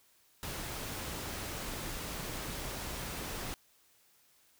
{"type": "noise", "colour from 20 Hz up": "pink", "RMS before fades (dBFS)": -40, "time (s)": [0.43, 3.54], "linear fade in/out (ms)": 0, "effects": ["white hiss -67 dBFS RMS until 4.59 s"]}